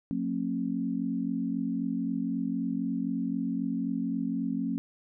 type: tone cluster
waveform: sine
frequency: 179.5 / 226.8 / 270.7 Hz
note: F3 / A#3 / C#4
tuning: +48 / -47 / -41 cents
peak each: -34 / -32 / -31 dBFS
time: 0.11-4.78 s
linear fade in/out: 0 ms
effects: none